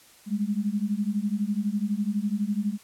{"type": "beating tone pair", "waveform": "sine", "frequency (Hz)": [200.3, 212.3], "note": ["G3", "G#3"], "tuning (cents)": [38, 38], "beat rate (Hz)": 12, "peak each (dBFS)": -27, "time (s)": [0.26, 2.78], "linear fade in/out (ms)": 50, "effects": ["white hiss -54 dBFS RMS until 2.83 s", "low-pass 12000 Hz 12 dB/octave"]}